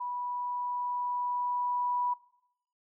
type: tone with level ramp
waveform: sine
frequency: 981 Hz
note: B5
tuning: 12 cents flat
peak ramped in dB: -33 to -27 dBFS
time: 0-2.14 s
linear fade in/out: 10 ms
effects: noise-tail reverb RT60 0.8 s tail -19 dB re dry